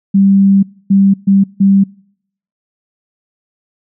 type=tone bursts at uneven times; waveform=sine; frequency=196.2 Hz; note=G3; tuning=2 cents sharp; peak=-5 dBFS; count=4; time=0.14-0.63 / 0.9-1.14 / 1.27-1.44 / 1.6-1.84 s; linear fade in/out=10 ms; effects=noise-tail reverb RT60 0.7 s tail -26 dB re dry